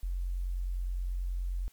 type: tone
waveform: sine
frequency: 44.81 Hz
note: F1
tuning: 45 cents sharp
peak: -30 dBFS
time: 0.03-1.68 s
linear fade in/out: 0 ms
effects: white hiss -64 dBFS RMS until 1.72 s + MP3 96 kbps